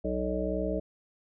harmonic tone, 62.4 Hz, B1, 19 cents sharp, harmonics 1 / 3 / 5 / 7 / 9 / 10, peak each -35 / -35 / -35 / -35 / -35 / -35 dBFS, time 0.04-0.8 s, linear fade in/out 10 ms, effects none

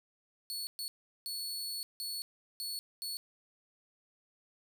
sawtooth tone bursts at uneven times, 4409 Hz, C#8, 10 cents flat, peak -34 dBFS, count 6, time 0.5-0.67 / 0.79-0.88 / 1.26-1.83 / 2-2.22 / 2.6-2.79 / 3.02-3.17 s, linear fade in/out 0 ms, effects none

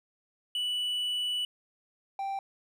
triangle tone pair in turn, 2960 / 784 Hz, F#7 / G5, 0 / 0 cents, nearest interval octave + major seventh, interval 2300 cents, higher first, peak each -27 / -29 dBFS, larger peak first, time 0.55-1.45 / 2.19-2.39 s, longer first, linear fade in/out 2 ms, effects none

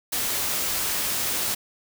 white noise, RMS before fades -26 dBFS, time 0.12-1.55 s, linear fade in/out 10 ms, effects none

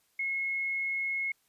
sine tone, 2171 Hz, C#7, 37 cents flat, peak -29 dBFS, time 0.19-1.32 s, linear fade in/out 5 ms, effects white hiss -71 dBFS RMS until 1.48 s + resampled to 32000 Hz

